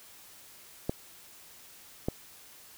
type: clicks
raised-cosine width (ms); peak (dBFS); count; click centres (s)
2; -15; 2; 0.895 / 2.085
effects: white hiss -53 dBFS RMS until 2.77 s